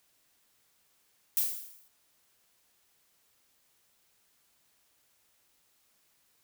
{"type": "noise with exponential decay", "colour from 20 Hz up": "violet", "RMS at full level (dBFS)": -25, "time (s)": [1.37, 1.88], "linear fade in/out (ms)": 1, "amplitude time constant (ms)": 110, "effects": ["white hiss -70 dBFS RMS until 6.43 s"]}